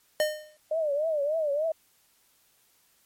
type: tone with exponential decay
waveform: square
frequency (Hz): 610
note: D#5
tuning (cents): -34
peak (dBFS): -20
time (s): 0.2-0.57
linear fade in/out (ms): 1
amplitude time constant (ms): 79
type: tone with vibrato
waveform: sine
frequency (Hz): 606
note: D#5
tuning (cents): -46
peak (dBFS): -24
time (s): 0.71-1.72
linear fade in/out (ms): 5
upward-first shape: triangle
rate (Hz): 3.4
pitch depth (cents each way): 160
effects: white hiss -65 dBFS RMS until 3.05 s + MP3 64 kbps